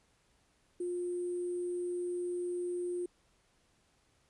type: tone with sample-and-hold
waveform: sine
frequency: 354 Hz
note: F4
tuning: 23 cents sharp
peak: -33 dBFS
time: 0.8-3.06 s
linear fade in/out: 5 ms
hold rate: 8820 Hz
effects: pink hiss -71 dBFS RMS until 4.29 s + resampled to 24000 Hz